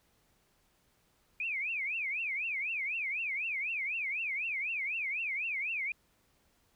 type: tone with vibrato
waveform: sine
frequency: 2381 Hz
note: D7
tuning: 23 cents sharp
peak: -32 dBFS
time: 1.4-5.92 s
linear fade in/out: 2 ms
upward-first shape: triangle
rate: 4 Hz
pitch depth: 270 cents each way
effects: pink hiss -71 dBFS RMS until 6.75 s